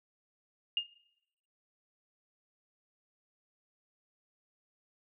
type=tone with exponential decay; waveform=sine; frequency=2831 Hz; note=F7; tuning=23 cents sharp; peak=-24 dBFS; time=0.77-0.88 s; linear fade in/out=2 ms; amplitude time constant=22 ms; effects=noise-tail reverb RT60 0.8 s tail -19 dB re dry